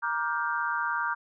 sine chord, G minor seventh, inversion first, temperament just, 940.8 / 1176 / 1411.2 / 1568 Hz, Bb5 / D6 / F6 / G6, +16 / +2 / +18 / 0 cents, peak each -32 dBFS, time 0.02-1.15 s, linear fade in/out 20 ms, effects none

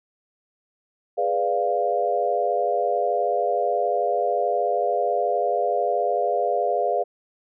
sine chord, G# diminished seventh, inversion none, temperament equal, 415.3 / 493.9 / 587.3 / 698.5 Hz, G#4 / B4 / D5 / F5, 0 / 0 / 0 / 0 cents, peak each -27 / -26 / -26 / -23 dBFS, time 1.17-7.04 s, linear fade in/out 20 ms, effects none

